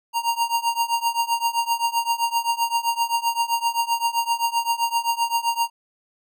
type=tone with tremolo; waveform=square; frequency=932.3 Hz; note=A#5; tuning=in tune; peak=-17 dBFS; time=0.13-5.7 s; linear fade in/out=50 ms; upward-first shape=triangle; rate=7.7 Hz; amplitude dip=95%; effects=none